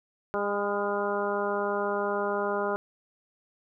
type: harmonic tone with a mistuned harmonic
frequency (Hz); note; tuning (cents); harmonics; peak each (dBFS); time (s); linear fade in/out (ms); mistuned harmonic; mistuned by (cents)
202.9; G#3; -40; 1 / 2 / 3 / 4 / 5 / 6 / 7; -37 / -30 / -32 / -35 / -35 / -36 / -36; 0.34-2.76; 0; 6; +29
effects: none